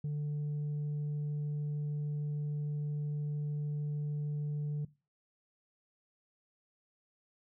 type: tone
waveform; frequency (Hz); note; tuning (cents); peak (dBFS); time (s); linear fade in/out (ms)
sine; 147.8; D3; +11; -30; 0.04-4.85; 5
effects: noise-tail reverb RT60 0.3 s tail -20 dB re dry + tanh soft clip ceiling -32 dBFS